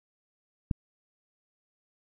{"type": "click", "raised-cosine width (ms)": 5, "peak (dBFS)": -14, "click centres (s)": 0.712, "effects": []}